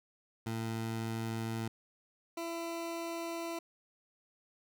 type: tone pair in turn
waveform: 20% pulse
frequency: 112.9 / 335.2 Hz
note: A2 / E4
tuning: +45 / +29 cents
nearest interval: octave + perfect fifth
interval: 1884 cents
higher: second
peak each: -30 / -32 dBFS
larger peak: first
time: 0.46-1.68 / 2.37-3.59 s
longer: neither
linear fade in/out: 5 ms
effects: none